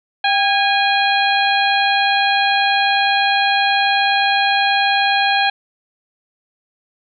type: harmonic tone with a mistuned harmonic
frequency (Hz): 821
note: G#5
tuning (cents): -20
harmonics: 1 / 2 / 3 / 4 / 5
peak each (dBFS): -16 / -19 / -21 / -22 / -23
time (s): 0.24-5.5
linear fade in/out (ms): 5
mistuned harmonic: 1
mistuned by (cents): -65
effects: none